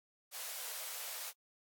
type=high-pass noise; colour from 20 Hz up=white; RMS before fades=-43 dBFS; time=0.31-1.33 s; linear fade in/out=50 ms; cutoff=460 Hz; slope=96 dB/octave; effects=AAC 64 kbps